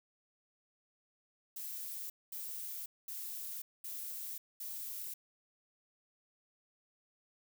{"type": "noise bursts", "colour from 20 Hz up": "violet", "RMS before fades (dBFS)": -43, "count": 5, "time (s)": [1.56, 5.14], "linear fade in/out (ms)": 5, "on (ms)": 540, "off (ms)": 220, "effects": []}